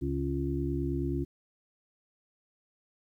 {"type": "harmonic tone", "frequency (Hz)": 69.3, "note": "C#2", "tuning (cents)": 0, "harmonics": [1, 2, 4, 5], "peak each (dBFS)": [-34, -34, -34, -34], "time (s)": [0.01, 1.25], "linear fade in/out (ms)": 20, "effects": ["11-bit"]}